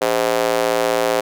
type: tone with high-pass filter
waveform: square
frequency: 57.7 Hz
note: A#1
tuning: 17 cents flat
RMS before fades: -18 dBFS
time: 0.01-1.21 s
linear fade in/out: 10 ms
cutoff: 510 Hz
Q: 2.5
effects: none